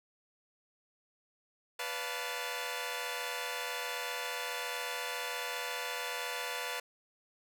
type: chord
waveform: 10% pulse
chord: B half-diminished seventh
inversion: none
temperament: equal with one note detuned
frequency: 493.9 / 575.2 / 698.5 / 880 Hz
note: B4 / D5 / F5 / A5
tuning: 0 / -36 / 0 / 0 cents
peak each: -31 / -35 / -34 / -34 dBFS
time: 1.79-6.8 s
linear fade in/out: 5 ms
effects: none